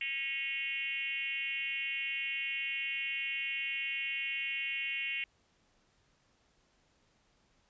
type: tone with frequency modulation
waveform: sine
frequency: 2476 Hz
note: D#7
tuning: 9 cents flat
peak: -33 dBFS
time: 0.01-5.24 s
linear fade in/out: 2 ms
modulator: 284 Hz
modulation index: 1.7
effects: pink hiss -71 dBFS RMS until 7.69 s + resampled to 16000 Hz